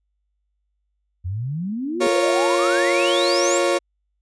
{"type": "exponential sweep", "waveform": "sine", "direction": "up", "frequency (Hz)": [84.5, 7850], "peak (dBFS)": -23, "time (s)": [1.24, 3.59], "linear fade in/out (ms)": 20}
{"type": "tone with exponential growth", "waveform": "sine", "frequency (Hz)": 241.9, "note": "B3", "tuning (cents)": -36, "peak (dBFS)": -24, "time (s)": [1.47, 2.07], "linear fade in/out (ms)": 2, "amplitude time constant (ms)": 130}
{"type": "chord", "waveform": "35% pulse", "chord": "Bb minor", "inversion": "second", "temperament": "equal with one note detuned", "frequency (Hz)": [349.2, 466.2, 552.1], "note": ["F4", "Bb4", "Db5"], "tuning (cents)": [0, 0, -7], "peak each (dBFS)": [-19, -24, -18], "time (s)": [2, 3.79], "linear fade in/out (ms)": 20}
{"effects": ["added 50 Hz sine -69 dBFS peak until 4.21 s", "resampled to 22050 Hz"]}